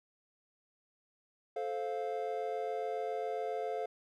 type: chord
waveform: triangle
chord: F major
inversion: first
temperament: just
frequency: 436.5 / 523.8 / 698.5 Hz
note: A4 / C5 / F5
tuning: -14 / +2 / 0 cents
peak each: -36 / -38 / -36 dBFS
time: 1.56-3.86 s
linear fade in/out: 5 ms
effects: none